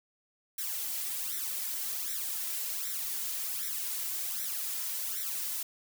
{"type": "noise with flanger", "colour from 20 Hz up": "blue", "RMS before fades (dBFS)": -35, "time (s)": [0.58, 5.63], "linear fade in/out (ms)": 5, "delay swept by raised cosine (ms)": [0.52, 3.02], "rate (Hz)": 1.3, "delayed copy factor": 1, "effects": []}